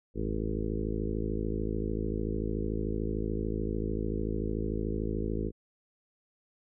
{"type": "harmonic tone with a mistuned harmonic", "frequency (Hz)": 53.5, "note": "A1", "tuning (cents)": -48, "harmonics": [1, 2, 3, 4, 5, 6, 7, 8, 9], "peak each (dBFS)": [-34, -38, -40, -37, -42, -38, -39, -39, -43], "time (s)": [0.14, 5.52], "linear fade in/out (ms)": 50, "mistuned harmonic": 1, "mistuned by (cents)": -130, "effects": []}